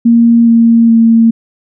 sine tone with pitch steps, 233.1 / 230.6 / 228 Hz, A#3 / A#3 / A#3, 0 / -19 / -38 cents, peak -3 dBFS, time 0.05-1.31 s, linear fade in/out 10 ms, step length 420 ms, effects none

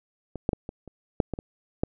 clicks, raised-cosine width 2 ms, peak -20 / -9 / -13 / -21 / -29 / -6 / -16 / -21 / -10 dBFS, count 9, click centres 0.357 / 0.491 / 0.532 / 0.691 / 0.877 / 1.202 / 1.337 / 1.389 / 1.835 s, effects none

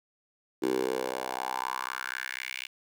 10% pulse tone with high-pass filter sweep, 64 Hz, C2, 38 cents flat, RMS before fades -33 dBFS, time 0.62-2.67 s, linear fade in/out 10 ms, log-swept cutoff 340 to 2600 Hz, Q 3.9, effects none

